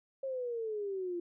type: exponential sweep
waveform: sine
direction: down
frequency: 544 to 342.1 Hz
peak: -34 dBFS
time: 0.23-1.2 s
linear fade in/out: 5 ms
effects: none